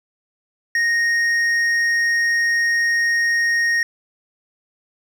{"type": "tone with hard clipping", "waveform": "sine", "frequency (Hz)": 1862, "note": "A#6", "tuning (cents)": -2, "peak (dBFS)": -17, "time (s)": [0.75, 3.83], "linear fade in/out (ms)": 2, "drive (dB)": 6, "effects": []}